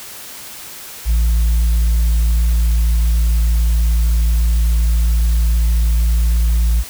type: tone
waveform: sine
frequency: 56.7 Hz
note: A#1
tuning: 47 cents flat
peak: -8 dBFS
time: 1.05-6.84 s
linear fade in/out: 50 ms
effects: tanh soft clip ceiling -10 dBFS + white hiss -33 dBFS RMS until 6.89 s